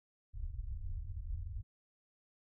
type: low-pass noise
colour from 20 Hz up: pink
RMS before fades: -41 dBFS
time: 0.33-1.63 s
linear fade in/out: 10 ms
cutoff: 100 Hz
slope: 48 dB/octave
effects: none